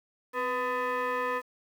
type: tone with frequency modulation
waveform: sine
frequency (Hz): 259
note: C4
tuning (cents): -17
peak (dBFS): -26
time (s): 0.33-1.42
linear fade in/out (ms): 50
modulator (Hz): 754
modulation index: 2.1
effects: tanh soft clip ceiling -24 dBFS + 9-bit